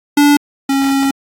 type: tone pair in turn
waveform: square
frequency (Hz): 289.8 / 273.5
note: D4 / C#4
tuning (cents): -23 / -23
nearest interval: minor second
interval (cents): 100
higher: first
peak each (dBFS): -7 / -12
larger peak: first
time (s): 0.17-0.37 / 0.69-1.11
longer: second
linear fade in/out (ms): 5
effects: AAC 48 kbps